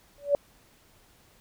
sine tone with exponential growth, 572 Hz, D5, 46 cents flat, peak -15 dBFS, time 0.18-0.35 s, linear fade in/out 1 ms, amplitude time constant 35 ms, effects pink hiss -60 dBFS RMS until 1.4 s

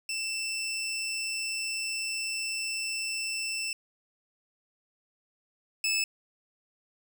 20% pulse tone pair in turn, 2668 / 2618 Hz, E7 / E7, +20 / -13 cents, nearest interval unison, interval 33 cents, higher first, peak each -26 / -21 dBFS, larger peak second, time 0.09-3.73 / 5.84-6.04 s, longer first, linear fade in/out 2 ms, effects none

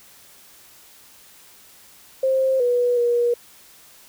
sine tone with pitch steps, 528 / 488.1 / 478.1 Hz, C5 / B4 / A#4, +16 / -20 / +44 cents, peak -16 dBFS, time 2.23-3.34 s, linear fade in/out 5 ms, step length 370 ms, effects white hiss -49 dBFS RMS until 4.08 s

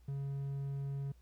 triangle tone, 138.8 Hz, C#3, 3 cents sharp, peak -34 dBFS, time 0.08-1.12 s, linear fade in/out 5 ms, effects added 60 Hz sine -59 dBFS peak until 1.21 s + pink hiss -74 dBFS RMS until 1.21 s

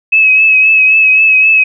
sine tone with vibrato, 2573 Hz, E7, 43 cents flat, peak -4 dBFS, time 0.12-1.64 s, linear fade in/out 10 ms, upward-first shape triangle, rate 3.8 Hz, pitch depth 38 cents each way, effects none

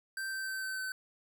square tone with pitch steps, 1563 / 1554 / 1545 / 1536.1 / 1527.3 Hz, G6 / G6 / G6 / G6 / G6, -6 / -16 / -26 / -36 / -46 cents, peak -36 dBFS, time 0.17-0.92 s, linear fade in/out 2 ms, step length 150 ms, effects none

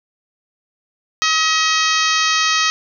harmonic tone, 636 Hz, D#5, 38 cents sharp, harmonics 2 / 3 / 4 / 5 / 6 / 7 / 8 / 9 / 10, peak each -19 / -21 / -22 / -23 / -24 / -24 / -25 / -26 / -26 dBFS, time 1.22-2.7 s, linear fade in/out 0 ms, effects none

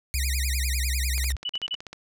sine tone with pitch glide, 67.6 to 65.68 Hz, C#2 to C2, -43 to +7 cents, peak -24 dBFS, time 0.14-1.36 s, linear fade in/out 5 ms, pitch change -50 cents, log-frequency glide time 0.25-0.78 s
10% pulse tone with vibrato, 2136 Hz, C7, 35 cents sharp, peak -20 dBFS, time 0.14-1.32 s, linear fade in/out 0 ms, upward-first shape sine, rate 10 Hz, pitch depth 270 cents each way
click train, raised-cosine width 0.2 ms, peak -21 dBFS, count 13, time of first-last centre 1.18-1.93 s, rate 16 Hz
sine tone bursts, 2960 Hz, F#7, in tune, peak -26 dBFS, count 4, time 1.45-1.752 s, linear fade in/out 5 ms, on 44 ms, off 42 ms
effects none

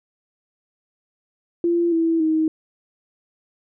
sine tone with pitch steps, 342.5 / 328.9 / 315.9 Hz, F4 / E4 / D#4, -34 / -4 / +26 cents, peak -16 dBFS, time 1.64-2.48 s, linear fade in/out 2 ms, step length 280 ms, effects none

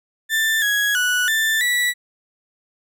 35% pulse tone with pitch steps, 1776 / 1664 / 1475 / 1774 / 1952 Hz, A6 / G#6 / F#6 / A6 / B6, +16 / +3 / -6 / +14 / -21 cents, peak -15 dBFS, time 0.29-1.94 s, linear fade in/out 50 ms, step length 330 ms, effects none

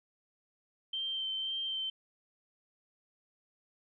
sine tone with vibrato, 3125 Hz, G7, 6 cents flat, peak -33 dBFS, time 0.93-1.9 s, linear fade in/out 5 ms, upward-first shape sine, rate 1.9 Hz, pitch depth 15 cents each way, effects none

